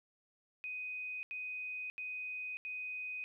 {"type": "tone bursts", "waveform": "sine", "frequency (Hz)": 2500, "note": "D#7", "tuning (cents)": 8, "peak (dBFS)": -39, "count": 4, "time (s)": [0.64, 3.24], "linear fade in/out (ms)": 0, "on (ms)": 590, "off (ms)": 80, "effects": ["13-bit"]}